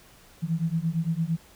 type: beating tone pair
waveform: sine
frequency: 160 / 168.8 Hz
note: D#3 / E3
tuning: +49 / +41 cents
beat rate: 8.8 Hz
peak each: -27 dBFS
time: 0.42-1.37 s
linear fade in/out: 20 ms
effects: pink hiss -54 dBFS RMS until 1.55 s